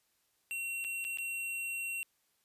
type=tone with dropouts; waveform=square; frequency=2733 Hz; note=F7; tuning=38 cents flat; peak=-36 dBFS; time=0.51-2.03 s; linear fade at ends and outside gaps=0 ms; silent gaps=0.842-0.847 / 1.043-1.049 / 1.173-1.185 s; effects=white hiss -75 dBFS RMS until 2.44 s + resampled to 32000 Hz